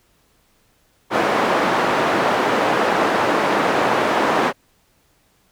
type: band-pass noise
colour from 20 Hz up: white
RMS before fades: -18 dBFS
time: 1.1-4.53 s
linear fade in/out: 50 ms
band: 240 to 1100 Hz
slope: 12 dB/octave
effects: pink hiss -60 dBFS RMS until 5.51 s